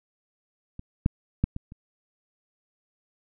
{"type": "clicks", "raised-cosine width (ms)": 5, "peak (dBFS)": [-25, -8, -9, -20, -30], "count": 5, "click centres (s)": [0.794, 1.061, 1.44, 1.564, 1.721], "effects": []}